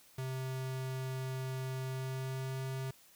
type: tone with pitch glide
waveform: square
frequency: 130.81 to 132.25 Hz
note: C3 to C3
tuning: 0 to +19 cents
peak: -37 dBFS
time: 0.18-2.91 s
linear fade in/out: 5 ms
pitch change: +19 cents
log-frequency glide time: 1.84-2.65 s
effects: white hiss -62 dBFS RMS until 3.15 s